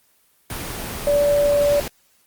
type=tone in noise; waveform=sine; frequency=578 Hz; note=D5; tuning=28 cents flat; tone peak=-14 dBFS; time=1.07-1.8 s; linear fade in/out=2 ms; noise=pink; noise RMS=-29 dBFS; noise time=0.5-1.88 s; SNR=+12 dB; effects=white hiss -60 dBFS RMS until 2.26 s + Opus 24 kbps